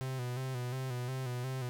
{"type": "tone with vibrato", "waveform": "45% pulse", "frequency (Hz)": 127.2, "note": "C3", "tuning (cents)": -48, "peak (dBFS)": -35, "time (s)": [0.01, 1.69], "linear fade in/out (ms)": 0, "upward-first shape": "square", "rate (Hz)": 2.8, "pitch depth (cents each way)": 52, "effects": []}